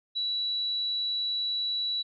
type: tone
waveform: sine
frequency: 3930 Hz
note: B7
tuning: 9 cents flat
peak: -27 dBFS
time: 0.15-2.03 s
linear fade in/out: 20 ms
effects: none